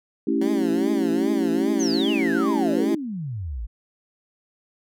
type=chord; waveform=sine; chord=A dominant seventh; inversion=none; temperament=equal; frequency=220 / 277.2 / 329.6 / 392 Hz; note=A3 / C#4 / E4 / G4; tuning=0 / 0 / 0 / 0 cents; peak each=-26 / -23 / -24 / -27 dBFS; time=0.27-2.95 s; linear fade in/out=5 ms
type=tone with vibrato; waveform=15% pulse; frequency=186.7 Hz; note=F#3; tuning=16 cents sharp; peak=-24 dBFS; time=0.41-2.95 s; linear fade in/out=5 ms; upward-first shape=triangle; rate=2.5 Hz; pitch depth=220 cents each way
type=exponential sweep; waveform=sine; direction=down; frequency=6645 to 49 Hz; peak=-27 dBFS; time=1.79-3.67 s; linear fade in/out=20 ms
effects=none